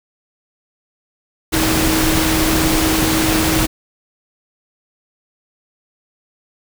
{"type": "tone in noise", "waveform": "sine", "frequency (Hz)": 317.8, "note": "D#4", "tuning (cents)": 37, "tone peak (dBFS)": -17, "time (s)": [1.52, 3.67], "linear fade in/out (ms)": 20, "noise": "pink", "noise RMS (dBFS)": -17, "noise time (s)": [1.52, 3.67], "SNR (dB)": -3, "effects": []}